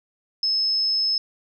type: tone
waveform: sine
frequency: 5200 Hz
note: E8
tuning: 24 cents flat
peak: -19 dBFS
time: 0.43-1.18 s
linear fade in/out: 2 ms
effects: none